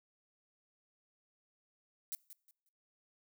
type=noise with echo; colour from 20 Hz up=violet; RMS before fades=-40 dBFS; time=2.12-2.15 s; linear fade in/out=0 ms; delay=180 ms; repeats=3; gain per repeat=-12 dB; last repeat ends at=2.69 s; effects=noise-tail reverb RT60 0.6 s tail -24 dB re dry